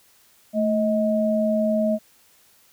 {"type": "tone pair together", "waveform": "sine", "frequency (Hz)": [220, 631.1], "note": ["A3", "D#5"], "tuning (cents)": [0, 24], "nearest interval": "octave + tritone", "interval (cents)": 1824, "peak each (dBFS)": -21, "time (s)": [0.53, 1.99], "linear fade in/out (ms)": 50, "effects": ["white hiss -57 dBFS RMS until 2.72 s"]}